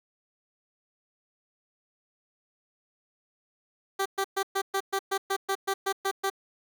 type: tone bursts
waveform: 15% pulse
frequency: 390 Hz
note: G4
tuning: 9 cents flat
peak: -19 dBFS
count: 13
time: 3.99-6.301 s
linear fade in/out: 10 ms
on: 67 ms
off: 120 ms
effects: none